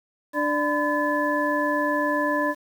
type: tone cluster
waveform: sine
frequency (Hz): 295.4 / 590 / 1010 / 1730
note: D4 / D5 / B5 / A6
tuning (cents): +10 / +8 / +39 / -30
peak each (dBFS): -26 / -26 / -26 / -27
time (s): 0.33-2.55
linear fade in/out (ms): 50
effects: 8-bit